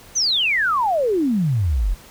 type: exponential sweep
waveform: sine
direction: down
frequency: 6400 to 39 Hz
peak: -16 dBFS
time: 0.15-1.95 s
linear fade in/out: 20 ms
effects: pink hiss -45 dBFS RMS until 2.1 s